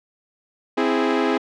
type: chord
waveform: sawtooth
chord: C augmented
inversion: none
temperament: equal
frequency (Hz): 261.6 / 329.6 / 415.3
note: C4 / E4 / G#4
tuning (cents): 0 / 0 / 0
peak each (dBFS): -18 / -19 / -18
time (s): 0.77-1.38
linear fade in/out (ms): 10
effects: low-pass 3000 Hz 12 dB/octave